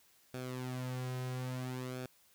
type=tone with flanger; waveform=sawtooth; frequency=127.3 Hz; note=C3; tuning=47 cents flat; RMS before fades=-40 dBFS; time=0.34-2.06 s; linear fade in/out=0 ms; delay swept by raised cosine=1 to 3.5 ms; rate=0.59 Hz; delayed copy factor=-0.65; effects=white hiss -67 dBFS RMS until 2.34 s